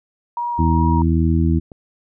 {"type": "tone with vibrato", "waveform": "sine", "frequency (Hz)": 948, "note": "A#5", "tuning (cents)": 29, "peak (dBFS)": -20, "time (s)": [0.37, 1.02], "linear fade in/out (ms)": 2, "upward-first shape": "sine", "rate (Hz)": 2.5, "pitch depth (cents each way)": 15}
{"type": "harmonic tone", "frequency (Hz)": 81.6, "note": "E2", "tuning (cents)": -17, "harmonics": [1, 2, 3, 4], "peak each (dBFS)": [-16, -19, -21, -22], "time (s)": [0.58, 1.6], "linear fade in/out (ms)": 20}
{"type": "click", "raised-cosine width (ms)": 2, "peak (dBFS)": -24, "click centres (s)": 1.718}
{"effects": []}